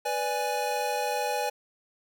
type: chord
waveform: square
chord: G# diminished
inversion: first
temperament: equal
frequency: 493.9 / 587.3 / 830.6 Hz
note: B4 / D5 / G#5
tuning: 0 / 0 / 0 cents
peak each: -33 / -34 / -30 dBFS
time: 0.05-1.5 s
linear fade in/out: 10 ms
effects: none